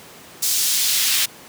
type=noise with high-pass filter sweep; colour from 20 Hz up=pink; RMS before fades=-19 dBFS; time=0.42-1.26 s; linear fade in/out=10 ms; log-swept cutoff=5700 to 2700 Hz; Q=1; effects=pink hiss -42 dBFS RMS until 1.48 s + high-pass 150 Hz 12 dB/octave